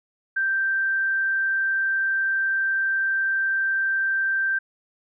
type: tone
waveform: sine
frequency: 1568 Hz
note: G6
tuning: in tune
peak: -20 dBFS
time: 0.36-4.59 s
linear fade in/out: 10 ms
effects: none